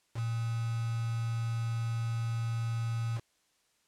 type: tone with quantisation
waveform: sine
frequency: 115.1 Hz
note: A#2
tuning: 22 cents flat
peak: -30 dBFS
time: 0.14-3.21 s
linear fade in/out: 50 ms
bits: 7
effects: white hiss -72 dBFS RMS until 3.87 s + low-pass 9000 Hz 12 dB/octave